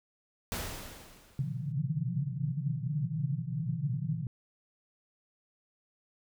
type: noise with exponential decay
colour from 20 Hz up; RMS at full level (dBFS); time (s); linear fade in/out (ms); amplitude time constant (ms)
pink; -34; 0.52-1.72; 0; 260
type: band-pass noise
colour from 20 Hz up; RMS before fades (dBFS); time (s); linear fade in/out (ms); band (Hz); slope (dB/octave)
white; -33; 1.39-4.27; 2; 120 to 170; 96
effects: none